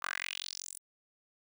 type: tone with high-pass filter sweep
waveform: 10% pulse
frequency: 45.24 Hz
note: F#1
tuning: 38 cents flat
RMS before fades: -40 dBFS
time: 0.02-0.79 s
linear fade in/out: 10 ms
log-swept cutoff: 1200 to 9800 Hz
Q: 3.8
effects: none